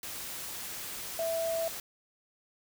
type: tone in noise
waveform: sine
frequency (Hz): 659.3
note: E5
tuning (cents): 0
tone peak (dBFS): -29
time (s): 1.19-1.68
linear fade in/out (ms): 2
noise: white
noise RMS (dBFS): -40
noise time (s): 0.03-1.8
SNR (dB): +8
effects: none